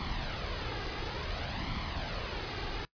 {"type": "noise with flanger", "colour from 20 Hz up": "pink", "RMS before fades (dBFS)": -36, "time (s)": [0, 2.85], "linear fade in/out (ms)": 0, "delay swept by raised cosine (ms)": [0.91, 2.51], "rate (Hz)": 0.57, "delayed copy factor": 0.5, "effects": ["noise-tail reverb RT60 0.1 s tail -21 dB re dry", "resampled to 11025 Hz"]}